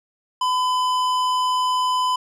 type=tone with tanh clipping; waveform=sine; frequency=1008 Hz; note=B5; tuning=35 cents sharp; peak=-20 dBFS; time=0.41-2.16 s; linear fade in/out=5 ms; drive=15 dB; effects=none